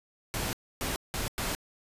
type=noise bursts at uneven times; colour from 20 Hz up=pink; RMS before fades=-32 dBFS; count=4; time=0.34-0.53 / 0.81-0.96 / 1.14-1.28 / 1.38-1.55 s; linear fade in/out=0 ms; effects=resampled to 32000 Hz